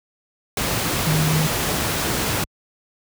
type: tone in noise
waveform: sine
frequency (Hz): 155.56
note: D#3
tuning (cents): 0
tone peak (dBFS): -17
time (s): 1.07-1.47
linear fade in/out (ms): 2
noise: pink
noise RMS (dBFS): -22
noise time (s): 0.57-2.44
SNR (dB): +2
effects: high-pass 60 Hz 12 dB/octave